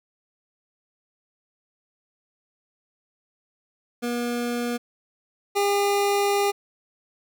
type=tone pair in turn; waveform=25% pulse; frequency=240 / 403.6 Hz; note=B3 / G#4; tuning=-49 / -49 cents; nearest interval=major sixth; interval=900 cents; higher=second; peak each=-21 / -16 dBFS; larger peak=second; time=4.02-4.78 / 5.55-6.52 s; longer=second; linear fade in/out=20 ms; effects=none